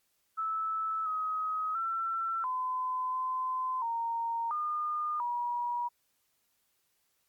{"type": "tone with pitch steps", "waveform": "sine", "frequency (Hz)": [1309, 1266, 1343, 1018, 1026, 925, 1216, 962], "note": ["E6", "D#6", "E6", "C6", "C6", "A#5", "D#6", "B5"], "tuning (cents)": [-13, 30, 32, -48, -34, -14, -40, -46], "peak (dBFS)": -30, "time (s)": [0.37, 5.89], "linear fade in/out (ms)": 20, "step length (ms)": 690, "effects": ["white hiss -75 dBFS RMS until 7.28 s", "Opus 48 kbps"]}